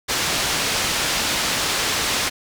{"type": "low-pass noise", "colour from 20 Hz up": "white", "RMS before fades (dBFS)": -22, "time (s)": [0.08, 2.3], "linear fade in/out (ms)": 20, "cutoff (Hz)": 5700, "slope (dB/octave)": 12, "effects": []}